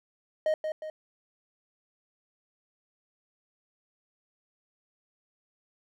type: tone with echo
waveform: triangle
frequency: 622.3 Hz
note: D#5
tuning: in tune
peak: -21 dBFS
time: 0.46-0.54 s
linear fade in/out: 2 ms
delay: 180 ms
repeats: 2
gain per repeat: -6 dB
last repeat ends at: 0.9 s
effects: none